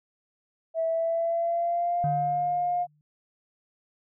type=tone with pitch glide; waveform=sine; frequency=654 to 709.1 Hz; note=E5 to F5; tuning=-14 to +26 cents; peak=-23 dBFS; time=0.74-2.87 s; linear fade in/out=50 ms; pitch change=+140 cents; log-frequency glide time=0.86-2.2 s
type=tone with exponential decay; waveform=sine; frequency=149.5 Hz; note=D3; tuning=31 cents sharp; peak=-24 dBFS; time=2.04-3.01 s; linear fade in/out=0 ms; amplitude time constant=210 ms
effects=tanh soft clip ceiling -16 dBFS